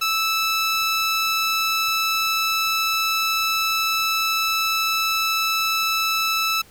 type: tone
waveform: 15% pulse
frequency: 1314 Hz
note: E6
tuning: 6 cents flat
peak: -13 dBFS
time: 0.01-6.62 s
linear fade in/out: 10 ms
effects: pink hiss -50 dBFS RMS until 6.7 s